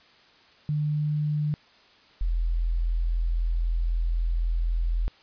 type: tone pair in turn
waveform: sine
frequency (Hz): 149.9 / 41.93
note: D3 / E1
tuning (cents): +36 / +30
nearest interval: octave + minor seventh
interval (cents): 2206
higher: first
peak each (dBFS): -23 / -22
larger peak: second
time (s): 0.69-1.54 / 2.21-5.08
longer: second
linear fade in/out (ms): 0
effects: white hiss -56 dBFS RMS until 5.22 s + resampled to 11025 Hz